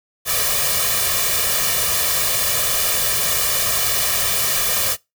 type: noise with comb filter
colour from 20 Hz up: white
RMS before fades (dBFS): -19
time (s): 0.25-4.97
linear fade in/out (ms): 50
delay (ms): 1.7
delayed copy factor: +0.8
effects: noise-tail reverb RT60 0.2 s tail -22 dB re dry